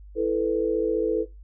sine chord, E suspended fourth, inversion none, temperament just, 329.6 / 439.5 / 494.4 Hz, E4 / A4 / B4, 0 / -2 / +2 cents, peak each -27 / -23 / -26 dBFS, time 0.15-1.26 s, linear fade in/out 50 ms, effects noise-tail reverb RT60 0.2 s tail -17 dB re dry + added 50 Hz sine -42 dBFS peak until 1.43 s

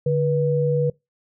sine tone pair together, 146.1 / 486.1 Hz, D3 / B4, -9 / -28 cents, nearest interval octave + major sixth, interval 2081 cents, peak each -20 dBFS, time 0.06-0.9 s, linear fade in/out 5 ms, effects noise-tail reverb RT60 0.2 s tail -24 dB re dry

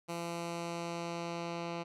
10% pulse tone with low-pass filter sweep, 170 Hz, F3, 46 cents flat, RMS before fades -39 dBFS, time 0.08-1.84 s, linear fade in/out 20 ms, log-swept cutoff 12000 to 4100 Hz, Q 0.88, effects none

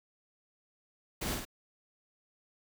pink noise with echo, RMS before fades -36 dBFS, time 1.21-1.35 s, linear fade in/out 10 ms, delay 51 ms, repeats 2, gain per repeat -3 dB, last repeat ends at 1.452 s, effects none

